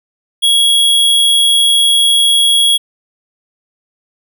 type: tone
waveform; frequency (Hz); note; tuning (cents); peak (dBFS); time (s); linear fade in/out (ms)
square; 3322; G#7; 0; -8; 0.42-2.78; 20
effects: none